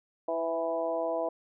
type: harmonic tone with a mistuned harmonic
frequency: 164.81 Hz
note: E3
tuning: in tune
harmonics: 2 / 3 / 4 / 5 / 6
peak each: -38 / -34 / -30 / -40 / -39 dBFS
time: 0.28-1.29 s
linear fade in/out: 5 ms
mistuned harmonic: 3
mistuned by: +19 cents
effects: none